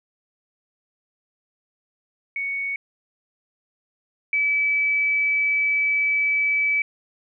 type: tone pair in turn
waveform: sine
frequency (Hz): 2226 / 2298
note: C#7 / D7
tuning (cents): +7 / -38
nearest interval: minor second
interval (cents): 55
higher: second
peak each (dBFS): -24 / -18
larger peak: second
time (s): 2.36-2.76 / 4.33-6.82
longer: second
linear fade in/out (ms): 2
effects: none